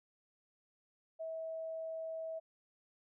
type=tone; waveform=sine; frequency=647 Hz; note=E5; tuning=32 cents flat; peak=-39 dBFS; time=1.19-2.4 s; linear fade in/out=20 ms; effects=none